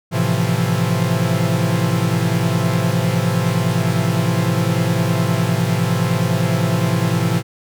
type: chord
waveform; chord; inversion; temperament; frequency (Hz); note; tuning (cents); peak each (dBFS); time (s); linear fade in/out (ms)
45% pulse; F major seventh; first; equal; 110 / 130.81 / 164.81 / 174.61; A2 / C3 / E3 / F3; 0 / 0 / 0 / 0; -21; 0.11-7.43; 50
effects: none